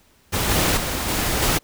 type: noise with level steps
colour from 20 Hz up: pink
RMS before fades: -22 / -19 / -25 / -22 / -19 dBFS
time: 0.32-1.59 s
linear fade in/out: 20 ms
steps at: 0.49 / 0.77 / 1.08 / 1.42 s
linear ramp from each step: 5 ms
effects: pink hiss -57 dBFS RMS until 1.63 s